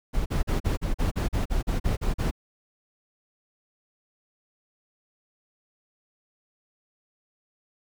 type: noise bursts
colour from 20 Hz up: brown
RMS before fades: -24 dBFS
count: 13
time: 0.13-2.312 s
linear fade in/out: 20 ms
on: 130 ms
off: 41 ms
effects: none